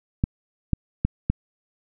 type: clicks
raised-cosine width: 5 ms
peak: -7 dBFS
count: 4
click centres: 0.239 / 0.733 / 1.05 / 1.3 s
effects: none